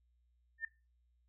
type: tone with exponential growth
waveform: sine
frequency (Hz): 1799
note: A6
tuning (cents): +38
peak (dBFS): -32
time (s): 0.58-0.65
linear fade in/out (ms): 5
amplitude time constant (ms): 15
effects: noise-tail reverb RT60 0.3 s tail -21 dB re dry + added 60 Hz sine -70 dBFS peak until 1.28 s